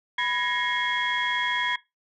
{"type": "tone cluster", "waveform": "sine", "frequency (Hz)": [988, 1679, 1873, 2160, 3308], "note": ["B5", "G#6", "A#6", "C#7", "G#7"], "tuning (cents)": [0, 18, 8, -45, -8], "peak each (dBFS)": -29, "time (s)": [0.18, 1.76], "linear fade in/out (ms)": 5, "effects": ["noise-tail reverb RT60 0.2 s tail -19 dB re dry", "tanh soft clip ceiling -16 dBFS"]}